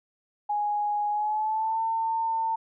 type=tone with pitch glide; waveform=sine; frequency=830.6 to 900.6 Hz; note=G#5 to A5; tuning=0 to +40 cents; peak=-24 dBFS; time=0.49-2.56 s; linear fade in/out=10 ms; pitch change=+140 cents; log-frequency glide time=1.1-1.82 s; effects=none